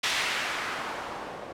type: noise with low-pass filter sweep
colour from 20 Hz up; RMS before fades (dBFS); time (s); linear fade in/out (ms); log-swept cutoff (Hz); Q
blue; -32; 0.03-1.53; 10; 3000 to 580; 1
effects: none